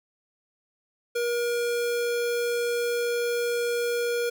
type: tone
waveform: square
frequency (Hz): 476.5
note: A#4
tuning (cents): +38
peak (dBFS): -25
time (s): 1.15-4.3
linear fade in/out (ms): 10
effects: none